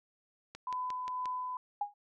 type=click train; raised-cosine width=0.2 ms; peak=-27 dBFS; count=5; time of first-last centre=0.55-1.257 s; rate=5.66 Hz
type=tone with tremolo; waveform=sine; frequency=1005 Hz; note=B5; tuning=30 cents sharp; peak=-33 dBFS; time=0.67-1.57 s; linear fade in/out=2 ms; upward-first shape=sine; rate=2.1 Hz; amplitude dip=25%
type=tone with exponential decay; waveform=sine; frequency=820 Hz; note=G#5; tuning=22 cents flat; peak=-27 dBFS; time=1.81-1.94 s; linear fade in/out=5 ms; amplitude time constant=28 ms
effects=none